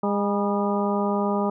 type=harmonic tone with a mistuned harmonic; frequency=203.4 Hz; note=G#3; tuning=36 cents flat; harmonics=1 / 2 / 3 / 4 / 5 / 6; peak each=-24 / -27 / -29 / -30 / -31 / -32 dBFS; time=0.03-1.5 s; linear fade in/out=5 ms; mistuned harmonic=5; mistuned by=-74 cents; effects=none